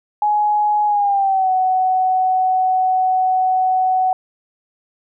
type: tone with pitch glide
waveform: sine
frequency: 838 to 746.6 Hz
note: G#5 to F#5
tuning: +15 to +15 cents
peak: -13 dBFS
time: 0.22-4.13 s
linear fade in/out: 2 ms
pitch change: -200 cents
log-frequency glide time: 0.86-1.51 s
effects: none